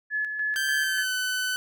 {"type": "tone with tremolo", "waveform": "sine", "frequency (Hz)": 1712, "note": "A6", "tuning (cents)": -48, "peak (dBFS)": -24, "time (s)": [0.1, 1.05], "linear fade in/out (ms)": 50, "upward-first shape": "square", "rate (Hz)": 3.4, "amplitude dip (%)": 45}
{"type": "tone with pitch glide", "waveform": "sawtooth", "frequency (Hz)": [1568, 1506.7], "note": ["G6", "F#6"], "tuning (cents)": [0, 31], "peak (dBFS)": -22, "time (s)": [0.56, 1.56], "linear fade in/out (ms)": 0, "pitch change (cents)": -69, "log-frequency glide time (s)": [0.76, 1.14]}
{"effects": []}